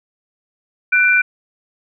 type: tone pair together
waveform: sine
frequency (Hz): 1491.7 / 2368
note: F#6 / D7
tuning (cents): +14 / +14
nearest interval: minor sixth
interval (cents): 800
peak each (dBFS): -13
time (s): 0.92-1.22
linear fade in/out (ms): 10
effects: none